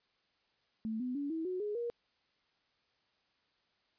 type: tone with pitch steps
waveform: sine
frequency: 220.9 / 250.8 / 284.8 / 323.4 / 367.2 / 417 / 473.5 Hz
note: A3 / B3 / C#4 / E4 / F#4 / G#4 / A#4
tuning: +7 / +27 / +47 / -33 / -13 / +7 / +27 cents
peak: -34 dBFS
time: 0.85-1.9 s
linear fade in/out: 0 ms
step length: 150 ms
effects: white hiss -75 dBFS RMS until 3.98 s + resampled to 11025 Hz